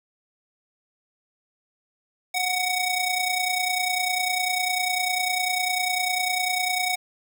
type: ring-modulated tone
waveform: sawtooth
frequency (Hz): 1492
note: F#6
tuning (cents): +14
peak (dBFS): -16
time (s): 2.34-6.96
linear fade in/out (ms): 10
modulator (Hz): 761
effects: 9-bit